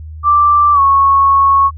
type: tone with pitch glide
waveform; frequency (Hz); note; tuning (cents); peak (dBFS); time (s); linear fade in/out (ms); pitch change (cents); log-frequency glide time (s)
sine; 1174.7 to 1102.4; D6 to C#6; 0 to -10; -6; 0.23-1.71; 50; -110; 0.73-0.8
effects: added 78 Hz sine -26 dBFS peak until 1.77 s